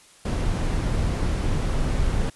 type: noise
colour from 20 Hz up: brown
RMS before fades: -23 dBFS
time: 0.25-2.3 s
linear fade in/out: 5 ms
effects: white hiss -52 dBFS RMS until 2.35 s + resampled to 24000 Hz